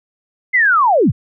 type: linear sweep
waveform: sine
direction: down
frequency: 2103 to 62.8 Hz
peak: -9 dBFS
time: 0.53-1.12 s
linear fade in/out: 20 ms
effects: none